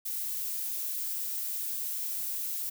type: noise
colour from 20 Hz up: violet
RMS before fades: -34 dBFS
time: 0.05-2.7 s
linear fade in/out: 10 ms
effects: none